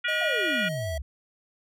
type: harmonic tone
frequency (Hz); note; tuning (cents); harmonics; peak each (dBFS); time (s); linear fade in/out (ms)
480.9; B4; -46; 3 / 4 / 5 / 6 / 7; -28 / -30 / -32 / -34 / -35; 0.04-0.69; 10
type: tone with pitch glide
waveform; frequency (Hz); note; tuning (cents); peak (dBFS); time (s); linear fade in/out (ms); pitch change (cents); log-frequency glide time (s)
square; 622.3 to 651.7; D#5 to E5; 0 to -20; -32; 0.08-0.98; 5; +80; 0.64-0.87
type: exponential sweep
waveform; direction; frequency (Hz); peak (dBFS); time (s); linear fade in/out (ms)
sine; down; 736 to 62.2; -30; 0.21-1.02; 5
effects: none